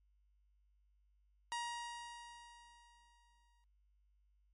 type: tone with exponential decay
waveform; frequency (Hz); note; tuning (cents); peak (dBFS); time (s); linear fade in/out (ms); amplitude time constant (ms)
sawtooth; 947; A#5; +27; -34; 1.52-3.64; 0; 460
effects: added 50 Hz sine -70 dBFS peak until 4.53 s + MP3 48 kbps